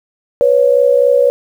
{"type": "tone pair together", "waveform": "sine", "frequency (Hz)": [493.2, 557], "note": ["B4", "C#5"], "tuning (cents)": [-2, 8], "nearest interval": "major second", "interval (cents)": 210, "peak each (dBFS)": -10, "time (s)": [0.41, 1.3], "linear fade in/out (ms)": 0, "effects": ["7-bit"]}